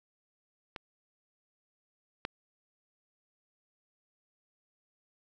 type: clicks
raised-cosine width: 0.3 ms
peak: -23 / -17 dBFS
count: 2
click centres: 0.762 / 2.251 s
effects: none